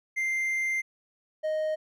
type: tone pair in turn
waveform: triangle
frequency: 2092 / 622 Hz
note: C7 / D#5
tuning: -1 / -1 cents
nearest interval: octave + major sixth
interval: 2100 cents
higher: first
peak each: -24 dBFS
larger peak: neither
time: 0.16-0.82 / 1.43-1.76 s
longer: first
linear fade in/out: 20 ms
effects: none